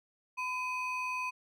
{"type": "ring-modulated tone", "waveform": "triangle", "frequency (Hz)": 1760, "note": "A6", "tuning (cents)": 0, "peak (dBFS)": -28, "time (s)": [0.37, 1.31], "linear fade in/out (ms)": 20, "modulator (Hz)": 752, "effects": []}